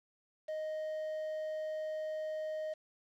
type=tone with quantisation; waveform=triangle; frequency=622.3 Hz; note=D#5; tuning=in tune; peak=-34 dBFS; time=0.48-2.74 s; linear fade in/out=10 ms; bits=9; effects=low-pass 5000 Hz 12 dB/octave